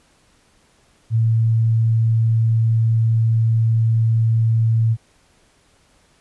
sine tone, 113.1 Hz, A2, 48 cents sharp, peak -13 dBFS, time 1.1-4.97 s, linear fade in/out 50 ms, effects pink hiss -57 dBFS RMS until 6.2 s + resampled to 24000 Hz

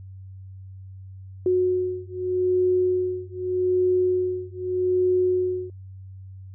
sine beating tone pair, 365.5 / 366.32 Hz, F#4 / F#4, -21 / -17 cents, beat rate 0.82 Hz, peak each -23 dBFS, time 1.46-5.7 s, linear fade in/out 2 ms, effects added 95 Hz sine -38 dBFS peak until 6.54 s

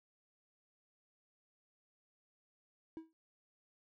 triangle tone with exponential decay, 322.8 Hz, E4, 36 cents flat, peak -38 dBFS, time 2.97-3.13 s, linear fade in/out 0 ms, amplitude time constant 33 ms, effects none

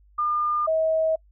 sine tone pair in turn, 1207 / 639.4 Hz, D6 / D#5, +47 / +47 cents, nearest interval major seventh, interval 1100 cents, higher first, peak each -21 / -19 dBFS, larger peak second, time 0.18-0.67 / 0.67-1.16 s, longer neither, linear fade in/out 10 ms, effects noise-tail reverb RT60 0.1 s tail -26 dB re dry + added 50 Hz sine -53 dBFS peak until 1.31 s

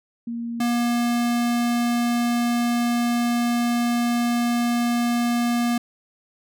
sine / square tone pair in turn, 233.9 / 238.5 Hz, A#3 / A#3, +6 / +40 cents, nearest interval unison, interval 34 cents, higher second, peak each -26 / -20 dBFS, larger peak second, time 0.27-0.6 / 0.6-5.78 s, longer second, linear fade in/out 5 ms, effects none

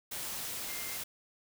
sine tone in noise, 2100 Hz, C7, 6 cents sharp, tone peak -46 dBFS, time 0.68-0.97 s, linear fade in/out 10 ms, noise white, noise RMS -39 dBFS, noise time 0.11-1.04 s, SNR -10 dB, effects none

